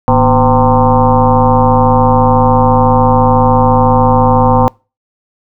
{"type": "tone with frequency modulation", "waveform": "sine", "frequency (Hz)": 509, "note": "C5", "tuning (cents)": -48, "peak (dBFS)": -5, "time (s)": [0.08, 4.68], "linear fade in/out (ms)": 0, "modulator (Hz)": 134, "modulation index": 3.9, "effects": ["noise-tail reverb RT60 0.3 s tail -26 dB re dry"]}